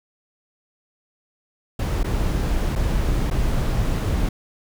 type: noise with dropouts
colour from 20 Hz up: brown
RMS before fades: -21 dBFS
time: 1.79-4.29 s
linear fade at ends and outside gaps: 5 ms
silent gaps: 2.032-2.042 / 2.754-2.758 / 3.302-3.31 s
effects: none